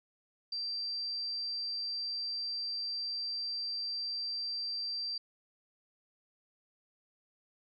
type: tone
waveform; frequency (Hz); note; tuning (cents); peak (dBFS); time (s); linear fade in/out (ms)
sine; 4699; D8; 0; -34; 0.52-5.18; 5
effects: none